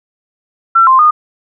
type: tone with pitch steps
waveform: sine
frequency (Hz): 1348 / 1048 / 1225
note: E6 / C6 / D#6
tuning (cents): +38 / +2 / -27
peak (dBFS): -4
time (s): 0.75-1.11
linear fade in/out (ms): 10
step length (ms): 120
effects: none